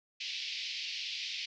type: band-pass noise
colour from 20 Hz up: pink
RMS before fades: -39 dBFS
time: 0.2-1.46 s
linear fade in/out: 10 ms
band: 2300 to 5300 Hz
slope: 48 dB/octave
effects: none